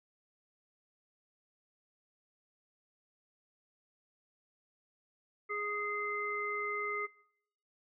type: harmonic tone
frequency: 415.1 Hz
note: G#4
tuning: 1 cent flat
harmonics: 1 / 3 / 5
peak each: -40 / -38 / -38 dBFS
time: 5.49-7.07 s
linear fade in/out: 20 ms
effects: noise-tail reverb RT60 0.8 s tail -24 dB re dry